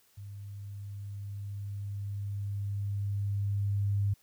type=tone with level ramp; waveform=sine; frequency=100.7 Hz; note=G2; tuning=47 cents sharp; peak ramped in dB=-41 to -25 dBFS; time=0.17-4.14 s; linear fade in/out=10 ms; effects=white hiss -66 dBFS RMS until 4.22 s